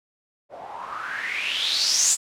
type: noise with low-pass filter sweep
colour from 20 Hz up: blue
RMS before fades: -25 dBFS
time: 0.49-2.17 s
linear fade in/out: 50 ms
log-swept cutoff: 600 to 7800 Hz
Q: 6.6
effects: none